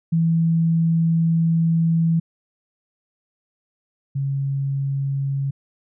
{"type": "tone pair in turn", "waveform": "sine", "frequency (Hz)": [164.81, 137.91], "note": ["E3", "C#3"], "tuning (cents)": [0, -9], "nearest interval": "minor third", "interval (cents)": 309, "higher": "first", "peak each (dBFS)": [-15, -20], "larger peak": "first", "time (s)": [[0.12, 2.2], [4.15, 5.51]], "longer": "first", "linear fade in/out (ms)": 10, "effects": []}